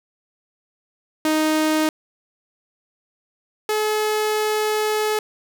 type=tone pair in turn; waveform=sawtooth; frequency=311.1 / 427.7 Hz; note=D#4 / A4; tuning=0 / -49 cents; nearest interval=tritone; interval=551 cents; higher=second; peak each=-13 / -15 dBFS; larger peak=first; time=1.25-1.89 / 3.69-5.19 s; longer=second; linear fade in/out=2 ms; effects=none